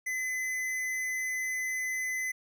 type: tone with tanh clipping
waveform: sine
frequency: 2026 Hz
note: B6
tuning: 44 cents sharp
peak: -32 dBFS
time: 0.06-2.32 s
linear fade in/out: 10 ms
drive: 16 dB
effects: none